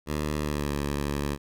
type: tone with pitch glide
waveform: 10% pulse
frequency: 75.1 to 71.71 Hz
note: D2 to D2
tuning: +39 to -41 cents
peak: -19 dBFS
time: 0.06-1.38 s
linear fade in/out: 50 ms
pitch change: -80 cents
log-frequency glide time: 0.4-0.74 s
effects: none

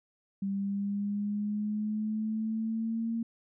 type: exponential sweep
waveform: sine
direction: up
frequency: 196 to 230 Hz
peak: -29 dBFS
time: 0.42-3.23 s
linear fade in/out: 5 ms
effects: none

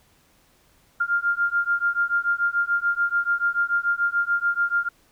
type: beating tone pair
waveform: sine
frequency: 1396.9 / 1403.8 Hz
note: F6 / F6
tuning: 0 / +9 cents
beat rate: 6.9 Hz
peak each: -23 dBFS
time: 1-4.89 s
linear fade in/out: 10 ms
effects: pink hiss -60 dBFS RMS until 5.11 s

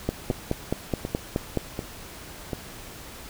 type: two click trains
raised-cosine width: 2 ms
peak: -15 / -10 dBFS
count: 4 / 8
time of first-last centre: 0.31-2.532 / 0.09-1.573 s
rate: 1.35 / 4.72 Hz
effects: pink hiss -42 dBFS RMS until 3.29 s

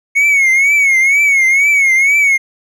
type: tone with vibrato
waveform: triangle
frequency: 2200 Hz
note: C#7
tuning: 14 cents flat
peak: -6 dBFS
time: 0.15-2.38 s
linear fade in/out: 20 ms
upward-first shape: triangle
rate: 2.1 Hz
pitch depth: 110 cents each way
effects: none

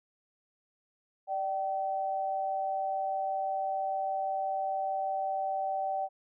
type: tone pair together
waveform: sine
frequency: 594.1 / 769 Hz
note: D5 / G5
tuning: +20 / -33 cents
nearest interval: major third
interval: 447 cents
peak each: -36 / -30 dBFS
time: 1.27-6.09 s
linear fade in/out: 50 ms
effects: none

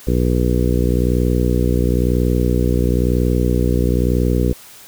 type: harmonic tone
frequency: 61 Hz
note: B1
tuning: 21 cents flat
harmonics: 1 / 2 / 3 / 4 / 5 / 6 / 7 / 8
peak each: -17 / -20 / -22 / -23 / -24 / -25 / -25 / -26 dBFS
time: 0.07-4.53 s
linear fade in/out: 5 ms
effects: white hiss -41 dBFS RMS until 4.87 s

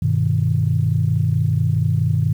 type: chord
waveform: sine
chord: G augmented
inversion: none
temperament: equal with one note detuned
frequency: 99.02 / 123.47 / 155.56 Hz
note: G2 / B2 / D#3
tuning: +18 / 0 / 0 cents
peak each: -19 dBFS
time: 0.02-2.33 s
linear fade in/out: 5 ms
effects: tanh soft clip ceiling -5 dBFS + 8-bit

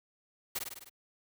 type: noise with echo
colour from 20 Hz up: white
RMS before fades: -34 dBFS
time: 0.55-0.59 s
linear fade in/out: 10 ms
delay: 51 ms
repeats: 6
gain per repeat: -3 dB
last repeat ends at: 0.896 s
effects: high-pass 60 Hz 12 dB/octave

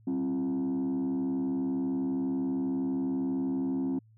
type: tone with frequency modulation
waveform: sine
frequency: 265.8 Hz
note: C4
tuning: 27 cents sharp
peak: -25 dBFS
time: 0.07-3.99 s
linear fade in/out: 5 ms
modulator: 72.4 Hz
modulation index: 0.69
effects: tanh soft clip ceiling -26 dBFS + added 110 Hz sine -56 dBFS peak until 4.17 s

